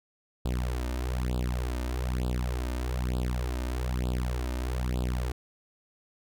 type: tone with flanger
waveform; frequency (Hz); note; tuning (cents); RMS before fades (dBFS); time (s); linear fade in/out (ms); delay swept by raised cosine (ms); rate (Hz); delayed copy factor
sawtooth; 62; B1; +7; -30; 0.45-5.32; 5; 0.24 to 3.34; 1.1; +1
effects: none